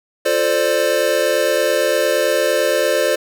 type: chord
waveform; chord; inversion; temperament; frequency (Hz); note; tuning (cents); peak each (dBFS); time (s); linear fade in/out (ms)
square; D minor seventh; first; equal with one note detuned; 349.2 / 440 / 523.3 / 592.1; F4 / A4 / C5 / D5; 0 / 0 / 0 / +14; -25 / -23 / -19 / -19; 0.25-3.16; 10
effects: none